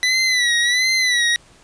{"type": "tone with vibrato", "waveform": "25% pulse", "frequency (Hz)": 1975.5, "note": "B6", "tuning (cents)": 0, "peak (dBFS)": -11, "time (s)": [0.03, 1.36], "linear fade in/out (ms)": 0, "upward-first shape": "sine", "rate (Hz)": 1.4, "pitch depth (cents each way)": 82, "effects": ["pink hiss -50 dBFS RMS until 1.63 s", "resampled to 22050 Hz"]}